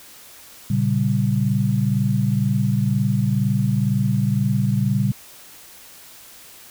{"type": "chord", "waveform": "sine", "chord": "G diminished", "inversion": "first", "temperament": "equal", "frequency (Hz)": [116.54, 138.59, 196], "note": ["Bb2", "Db3", "G3"], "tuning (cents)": [0, 0, 0], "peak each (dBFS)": -21, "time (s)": [0.7, 5.12], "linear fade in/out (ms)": 5, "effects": ["white hiss -44 dBFS RMS until 6.7 s"]}